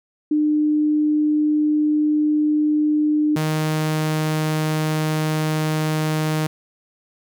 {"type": "tone pair in turn", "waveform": ["sine", "sawtooth"], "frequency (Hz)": [301.8, 155.5], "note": ["D4", "D#3"], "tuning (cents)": [47, -1], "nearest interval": "major seventh", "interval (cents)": 1148, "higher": "first", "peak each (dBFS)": [-15, -15], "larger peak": "neither", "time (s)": [[0.31, 3.36], [3.36, 6.47]], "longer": "second", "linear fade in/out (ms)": 5, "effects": []}